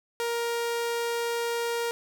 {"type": "tone", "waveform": "sawtooth", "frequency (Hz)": 469.1, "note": "A#4", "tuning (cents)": 11, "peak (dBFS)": -23, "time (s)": [0.2, 1.91], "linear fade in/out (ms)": 0, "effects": []}